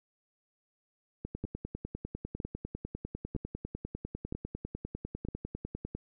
two click trains, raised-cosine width 3 ms, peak -24 / -23 dBFS, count 48 / 5, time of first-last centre 1.25-5.95 / 1.44-5.286 s, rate 10 / 1.04 Hz, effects none

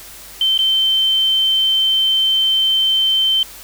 sine tone with dropouts, 3100 Hz, G7, 20 cents flat, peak -12 dBFS, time 0.41-3.43 s, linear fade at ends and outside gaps 2 ms, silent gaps 0.577-0.589 s, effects added 50 Hz sine -47 dBFS peak until 3.63 s + white hiss -37 dBFS RMS until 3.63 s

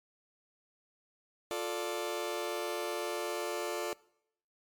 sawtooth chord, D minor, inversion first, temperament just, 352.4 / 440.5 / 587.3 Hz, F4 / A4 / D5, +16 / +2 / 0 cents, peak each -34 dBFS, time 1.51-3.93 s, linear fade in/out 0 ms, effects noise-tail reverb RT60 0.7 s tail -22 dB re dry + MP3 96 kbps

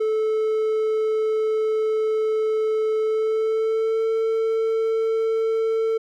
triangle tone with pitch glide, 435.9 to 447.1 Hz, A4 to A4, -16 to +28 cents, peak -17 dBFS, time 0-5.98 s, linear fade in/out 10 ms, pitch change +44 cents, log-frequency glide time 3.01-4.06 s, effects none

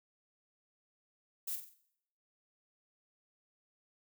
violet noise with echo, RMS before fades -38 dBFS, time 1.47-1.56 s, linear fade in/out 10 ms, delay 46 ms, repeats 4, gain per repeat -7 dB, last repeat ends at 1.744 s, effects noise-tail reverb RT60 0.7 s tail -17 dB re dry

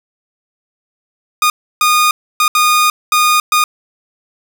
sawtooth tone bursts at uneven times, 1227 Hz, D#6, 25 cents flat, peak -5 dBFS, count 6, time 1.42-1.5 / 1.81-2.11 / 2.4-2.48 / 2.55-2.9 / 3.12-3.4 / 3.52-3.64 s, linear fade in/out 2 ms, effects none

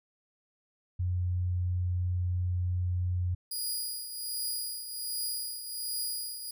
sine tone, 89.7 Hz, F2, 47 cents sharp, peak -27 dBFS, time 0.99-3.35 s, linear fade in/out 10 ms
15% pulse tone with tremolo, 4891 Hz, D#8, 31 cents flat, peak -24 dBFS, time 3.51-6.51 s, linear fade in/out 5 ms, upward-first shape triangle, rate 1.3 Hz, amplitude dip 65%
effects none

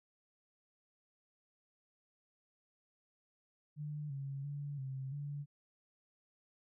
sine tone with pitch steps, 149 / 137.8 / 143.7 / 133.3 / 144.1 Hz, D3 / C#3 / D3 / C3 / D3, +25 / -10 / -37 / +33 / -33 cents, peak -39 dBFS, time 3.76-5.46 s, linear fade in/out 50 ms, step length 340 ms, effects none

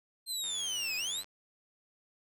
25% pulse linear two-way sweep, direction down then up, 4186 to 2451 to 4186 Hz, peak -29 dBFS, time 0.26-1.24 s, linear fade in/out 50 ms, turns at 0.96 s
click train, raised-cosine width 0.2 ms, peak -32 dBFS, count 79, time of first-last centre 0.44-1.244 s, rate 97 Hz
effects none

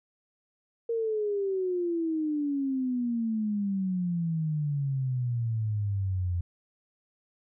sine exponential sweep, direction down, 466.2 to 86.3 Hz, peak -26 dBFS, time 0.89-6.41 s, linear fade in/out 5 ms, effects none

